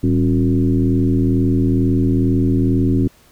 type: tone with frequency modulation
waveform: sine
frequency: 190 Hz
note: F#3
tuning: 46 cents sharp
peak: -12 dBFS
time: 0.03-3.08 s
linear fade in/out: 10 ms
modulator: 82.2 Hz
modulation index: 1.7
effects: pink hiss -51 dBFS RMS until 3.31 s